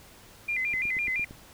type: tone with vibrato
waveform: sine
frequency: 2213 Hz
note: C#7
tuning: 3 cents flat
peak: -26 dBFS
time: 0.48-1.25 s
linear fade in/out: 10 ms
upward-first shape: square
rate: 5.9 Hz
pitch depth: 140 cents each way
type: click train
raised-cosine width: 3 ms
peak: -30 dBFS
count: 6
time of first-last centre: 0.74-1.309 s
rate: 8.78 Hz
effects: pink hiss -52 dBFS RMS until 1.53 s